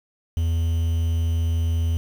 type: tone with quantisation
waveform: triangle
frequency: 82.8 Hz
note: E2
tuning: 8 cents sharp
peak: -17 dBFS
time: 0.37-1.97 s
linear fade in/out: 0 ms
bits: 7
effects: none